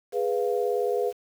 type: chord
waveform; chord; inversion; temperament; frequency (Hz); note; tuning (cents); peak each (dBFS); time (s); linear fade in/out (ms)
sine; F diminished; first; equal; 415.3 / 493.9 / 698.5; Ab4 / Cb5 / F5; 0 / 0 / 0; -26 / -26 / -32; 0.12-1.13; 50
effects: 8-bit